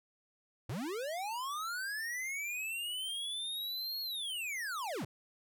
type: linear two-way sweep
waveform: square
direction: up then down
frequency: 91.5 to 4339 to 91.5 Hz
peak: -37 dBFS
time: 0.69-5.05 s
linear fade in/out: 5 ms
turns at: 4.01 s
effects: none